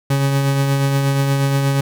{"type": "tone with tremolo", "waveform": "40% pulse", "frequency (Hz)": 138.2, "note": "C#3", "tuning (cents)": -5, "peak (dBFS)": -12, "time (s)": [0.1, 1.81], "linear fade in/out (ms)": 5, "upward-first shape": "triangle", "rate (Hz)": 8.4, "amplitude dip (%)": 35, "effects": []}